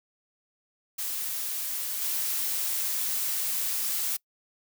blue noise with level steps, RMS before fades -32 / -29 dBFS, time 0.98-4.17 s, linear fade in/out 10 ms, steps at 2.01 s, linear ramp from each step 10 ms, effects noise-tail reverb RT60 0.1 s tail -24 dB re dry

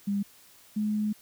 sine tone pair in turn, 201 / 211.6 Hz, G3 / G#3, +44 / +33 cents, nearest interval minor second, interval 89 cents, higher second, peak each -25 / -25 dBFS, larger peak neither, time 0.07-0.23 / 0.76-1.13 s, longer second, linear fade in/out 10 ms, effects white hiss -56 dBFS RMS until 1.21 s

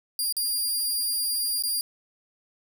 15% pulse tone with dropouts, 4803 Hz, D8, 38 cents sharp, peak -18 dBFS, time 0.19-1.81 s, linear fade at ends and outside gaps 1 ms, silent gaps 0.325-0.367 / 1.624-1.636 s, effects none

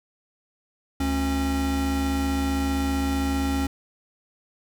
square tone pair together, 72.3 / 272.3 Hz, D2 / C#4, -27 / -31 cents, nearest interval octave + major seventh, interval 2296 cents, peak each -27 / -25 dBFS, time 1-3.67 s, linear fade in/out 5 ms, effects none

